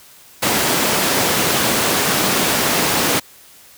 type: high-pass noise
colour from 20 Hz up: pink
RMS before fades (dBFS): -17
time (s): 0.42-3.2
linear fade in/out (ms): 10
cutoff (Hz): 190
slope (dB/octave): 12
effects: white hiss -45 dBFS RMS until 3.77 s